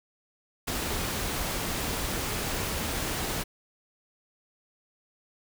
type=noise with ADSR envelope; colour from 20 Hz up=pink; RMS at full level=-29 dBFS; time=0.67-3.44 s; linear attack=12 ms; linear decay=9 ms; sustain=-2 dB; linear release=20 ms; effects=none